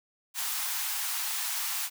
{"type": "high-pass noise", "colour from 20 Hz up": "white", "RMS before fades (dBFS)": -32, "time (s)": [0.34, 1.9], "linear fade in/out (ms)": 50, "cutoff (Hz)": 760, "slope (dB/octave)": 48, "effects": []}